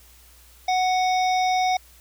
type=harmonic tone with a mistuned harmonic; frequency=740 Hz; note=F#5; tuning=in tune; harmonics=1 / 3 / 5 / 7 / 8; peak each=-19 / -29 / -33 / -36 / -37 dBFS; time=0.68-1.77 s; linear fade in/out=5 ms; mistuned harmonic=8; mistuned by=-61 cents; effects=added 60 Hz sine -52 dBFS peak until 2 s + white hiss -53 dBFS RMS until 2 s